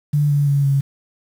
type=tone with pitch steps; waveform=sine; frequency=146.83 / 143.97 / 141.17 / 138.43 Hz; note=D3 / D3 / C#3 / C#3; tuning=0 / -34 / +32 / -2 cents; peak=-13 dBFS; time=0.13-0.81 s; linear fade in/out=10 ms; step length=170 ms; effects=7-bit